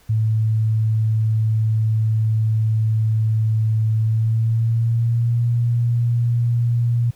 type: tone with pitch glide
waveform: sine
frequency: 110 to 118.58 Hz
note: A2 to A#2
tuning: 0 to +30 cents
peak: -15 dBFS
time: 0.09-7.11 s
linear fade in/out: 10 ms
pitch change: +130 cents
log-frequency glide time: 3.94-5.44 s
effects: pink hiss -54 dBFS RMS until 7.15 s